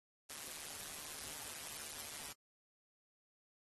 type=noise with amplitude modulation; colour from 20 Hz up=white; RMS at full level=-44 dBFS; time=0.29-2.33 s; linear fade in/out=10 ms; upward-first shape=sine; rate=150 Hz; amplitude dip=85%; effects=AAC 32 kbps